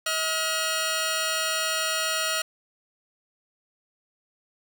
10% pulse tone pair together, 638 / 1426.9 Hz, D#5 / F6, +43 / +37 cents, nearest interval octave + major second, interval 1394 cents, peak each -19 dBFS, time 0.06-2.42 s, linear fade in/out 5 ms, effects none

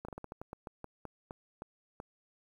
slowing click train, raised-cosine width 1 ms, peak -28 dBFS, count 14, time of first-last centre 0.05-2.001 s, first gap 35 ms, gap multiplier 1.22, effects 10-bit

